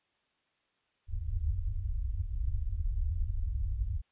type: low-pass noise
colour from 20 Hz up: pink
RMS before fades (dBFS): -32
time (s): 1.07-4.02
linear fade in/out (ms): 50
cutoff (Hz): 100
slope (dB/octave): 96
effects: white hiss -75 dBFS RMS until 4.11 s + resampled to 8000 Hz